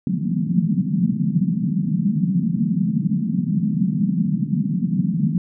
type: band-pass noise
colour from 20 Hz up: pink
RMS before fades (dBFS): -20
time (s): 0.07-5.38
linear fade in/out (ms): 2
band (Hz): 160 to 220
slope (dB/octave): 48
effects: none